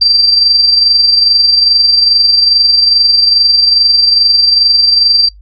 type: tone with amplitude modulation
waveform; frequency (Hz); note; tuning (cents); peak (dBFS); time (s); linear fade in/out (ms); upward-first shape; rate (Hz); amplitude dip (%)
sine; 4699; D8; 0; -3; 0.01-5.29; 10; sine; 22.4; 45
effects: noise-tail reverb RT60 0.1 s tail -20 dB re dry + added 50 Hz sine -34 dBFS peak until 5.41 s